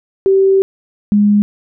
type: tone pair in turn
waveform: sine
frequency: 386.7 / 206.3 Hz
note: G4 / G#3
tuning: -24 / -11 cents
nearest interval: major seventh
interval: 1087 cents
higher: first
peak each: -7 dBFS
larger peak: neither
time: 0.26-0.62 / 1.12-1.42 s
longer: first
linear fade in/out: 0 ms
effects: none